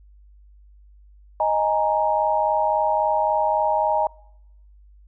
sine chord, D# suspended fourth, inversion none, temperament just, 622.3 / 829.7 / 933.4 Hz, D#5 / G#5 / A#5, 0 / -2 / +2 cents, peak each -22 dBFS, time 1.4-4.07 s, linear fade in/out 2 ms, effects noise-tail reverb RT60 0.9 s tail -26 dB re dry + added 50 Hz sine -47 dBFS peak until 5.07 s

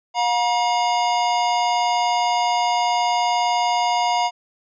square tone pair together, 715 / 954.4 Hz, F5 / A#5, +41 / +41 cents, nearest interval perfect fourth, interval 500 cents, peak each -21 dBFS, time 0.14-4.31 s, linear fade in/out 50 ms, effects resampled to 16000 Hz

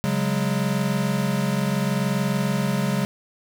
square chord, C# suspended fourth, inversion none, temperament equal with one note detuned, 138.59 / 185 / 205.7 Hz, C#3 / F#3 / G#3, 0 / 0 / -16 cents, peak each -26 dBFS, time 0.04-3.05 s, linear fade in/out 0 ms, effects none

